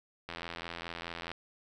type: click train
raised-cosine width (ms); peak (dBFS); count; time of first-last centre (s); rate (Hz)
0.3; -23; 88; 0.29-1.316; 84.8
effects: none